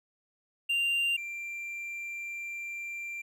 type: tone pair in turn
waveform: triangle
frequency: 2783 / 2366 Hz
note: F7 / D7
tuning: -7 / +12 cents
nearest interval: minor third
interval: 281 cents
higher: first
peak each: -24 / -34 dBFS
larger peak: first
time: 0.69-1.17 / 1.17-3.22 s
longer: second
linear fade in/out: 10 ms
effects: none